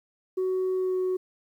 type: tone with pitch glide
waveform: sine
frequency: 373 to 370 Hz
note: F#4 to F#4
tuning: +14 to 0 cents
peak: -22 dBFS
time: 0.37-1.17 s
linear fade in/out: 10 ms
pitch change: -14 cents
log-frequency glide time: 0.75-0.97 s
effects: tanh soft clip ceiling -22 dBFS + 10-bit